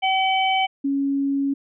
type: harmonic tone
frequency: 763 Hz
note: G5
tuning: 47 cents flat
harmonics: 1 / 3 / 4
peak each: -19 / -24 / -25 dBFS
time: 0.02-0.67 s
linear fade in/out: 20 ms
type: tone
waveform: sine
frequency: 277.2 Hz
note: C#4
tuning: in tune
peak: -19 dBFS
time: 0.84-1.54 s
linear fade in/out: 10 ms
effects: none